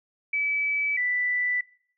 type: tone pair in turn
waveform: sine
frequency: 2297 / 1979.4 Hz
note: D7 / B6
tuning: -39 / +3 cents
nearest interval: minor third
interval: 258 cents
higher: first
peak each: -23 dBFS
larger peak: neither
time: 0.33-0.97 / 0.97-1.61 s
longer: neither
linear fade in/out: 5 ms
effects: noise-tail reverb RT60 0.6 s tail -21 dB re dry